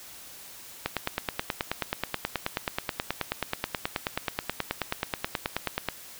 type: click train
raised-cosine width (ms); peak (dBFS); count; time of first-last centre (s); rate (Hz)
0.3; -10; 48; 0.86-5.887; 9.35
effects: white hiss -46 dBFS RMS until 6.19 s